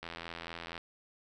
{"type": "click train", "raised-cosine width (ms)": 0.3, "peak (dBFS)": -25, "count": 64, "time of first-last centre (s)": [0.03, 0.778], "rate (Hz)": 84.2, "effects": []}